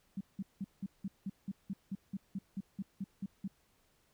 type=tone bursts; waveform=sine; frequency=194.6 Hz; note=G3; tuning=12 cents flat; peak=-35 dBFS; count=16; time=0.17-3.478 s; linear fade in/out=5 ms; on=38 ms; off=180 ms; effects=pink hiss -72 dBFS RMS until 4.13 s